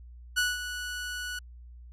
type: tone with ADSR envelope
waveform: sawtooth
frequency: 1474 Hz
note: F#6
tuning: 7 cents flat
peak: -19 dBFS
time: 0.36-1.39 s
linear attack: 21 ms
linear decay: 190 ms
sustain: -11 dB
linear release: 4 ms
effects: added 60 Hz sine -45 dBFS peak until 1.92 s + low-pass 12000 Hz 12 dB/octave